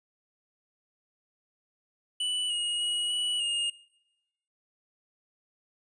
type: tone with pitch steps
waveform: square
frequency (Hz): 2969 / 2879 / 2903 / 2941 / 2841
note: F#7 / F#7 / F#7 / F#7 / F7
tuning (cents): +5 / -48 / -34 / -11 / +29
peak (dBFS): -28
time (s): 2.2-3.7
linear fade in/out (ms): 5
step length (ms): 300
effects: noise-tail reverb RT60 0.9 s tail -22 dB re dry + resampled to 22050 Hz